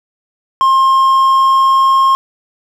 triangle tone with pitch glide, 1064 to 1071.4 Hz, C6 to C6, +29 to +41 cents, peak -5 dBFS, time 0.61-2.15 s, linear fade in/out 0 ms, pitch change +12 cents, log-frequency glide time 0.76-2.01 s, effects none

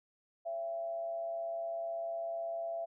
sine tone with frequency modulation, 671 Hz, E5, 31 cents sharp, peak -35 dBFS, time 0.45-2.86 s, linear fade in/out 20 ms, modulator 116 Hz, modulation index 0.34, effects none

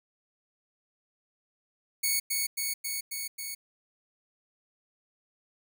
5% pulse tone with echo, 2222 Hz, C#7, 4 cents sharp, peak -15 dBFS, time 2.03-2.2 s, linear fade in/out 10 ms, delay 270 ms, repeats 5, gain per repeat -2 dB, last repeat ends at 3.55 s, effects none

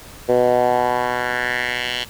10% pulse tone with band-pass filter sweep, 123.47 Hz, B2, in tune, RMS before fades -19 dBFS, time 0.28-2.05 s, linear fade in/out 20 ms, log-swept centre 480 to 3200 Hz, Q 2.5, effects pink hiss -40 dBFS RMS until 2.09 s

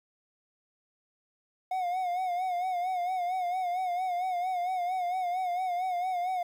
triangle tone with vibrato, 726 Hz, F#5, 33 cents flat, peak -26 dBFS, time 1.71-6.43 s, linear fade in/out 5 ms, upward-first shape sine, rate 4.4 Hz, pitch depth 67 cents each way, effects 10-bit

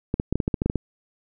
clicks, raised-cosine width 3 ms, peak -9 dBFS, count 11, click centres 0.141 / 0.199 / 0.326 / 0.356 / 0.402 / 0.479 / 0.542 / 0.619 / 0.66 / 0.699 / 0.757 s, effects none

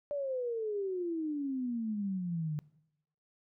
sine exponential sweep, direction down, 587.3 to 147.4 Hz, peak -32 dBFS, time 0.11-2.59 s, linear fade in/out 0 ms, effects noise-tail reverb RT60 0.8 s tail -21 dB re dry

